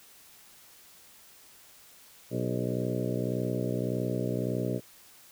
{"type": "harmonic tone with a mistuned harmonic", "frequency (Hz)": 61.74, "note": "B1", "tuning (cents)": 0, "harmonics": [2, 3, 4, 5, 6, 7, 8, 9, 10], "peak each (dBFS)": [-33, -35, -36, -37, -38, -38, -39, -40, -40], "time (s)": [2.3, 4.81], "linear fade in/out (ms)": 50, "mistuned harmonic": 7, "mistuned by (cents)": -43, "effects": ["white hiss -55 dBFS RMS until 5.31 s"]}